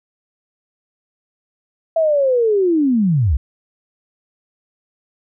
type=linear sweep; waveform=sine; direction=down; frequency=664 to 55.7 Hz; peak=-12 dBFS; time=1.96-3.37 s; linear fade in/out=5 ms; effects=none